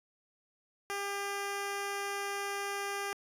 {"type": "tone", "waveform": "10% pulse", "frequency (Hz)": 400.4, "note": "G4", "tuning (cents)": 37, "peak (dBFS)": -26, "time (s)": [0.9, 3.13], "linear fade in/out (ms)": 0, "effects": ["resampled to 32000 Hz"]}